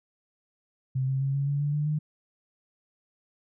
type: tone with pitch steps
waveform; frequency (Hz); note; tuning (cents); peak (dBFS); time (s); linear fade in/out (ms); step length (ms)
sine; 131.1 / 133.85 / 136.67 / 139.54 / 142.47 / 145.46 / 148.52 / 151.64; C3 / C3 / C#3 / C#3 / C#3 / D3 / D3 / D#3; +4 / +40 / -24 / +12 / +48 / -16 / +20 / -44; -24; 0.95-1.99; 10; 130
effects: none